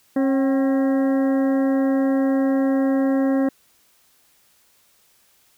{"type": "harmonic tone with a mistuned harmonic", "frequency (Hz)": 270.2, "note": "C#4", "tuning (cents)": -44, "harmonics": [1, 2, 3, 4, 5, 6, 7], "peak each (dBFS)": [-17, -24, -33, -38, -42, -40, -40], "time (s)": [0.16, 3.49], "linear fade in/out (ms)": 5, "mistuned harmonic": 3, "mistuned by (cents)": -74, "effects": ["white hiss -59 dBFS RMS until 5.57 s"]}